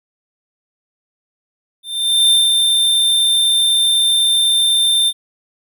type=tone with ADSR envelope; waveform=square; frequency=3588 Hz; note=A7; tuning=33 cents sharp; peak=-9 dBFS; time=1.83-5.13 s; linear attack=460 ms; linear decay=190 ms; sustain=-3 dB; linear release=52 ms; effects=none